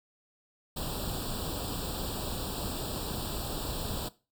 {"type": "noise with comb filter", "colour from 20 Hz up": "pink", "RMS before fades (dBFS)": -35, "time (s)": [0.76, 4.09], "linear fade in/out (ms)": 10, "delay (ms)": 0.24, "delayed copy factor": 1, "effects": ["noise-tail reverb RT60 0.3 s tail -18 dB re dry"]}